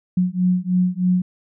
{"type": "beating tone pair", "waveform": "sine", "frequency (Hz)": [180, 183.2], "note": ["F#3", "F#3"], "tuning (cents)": [-47, -17], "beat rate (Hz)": 3.2, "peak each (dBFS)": -19, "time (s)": [0.17, 1.22], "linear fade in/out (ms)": 5, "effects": []}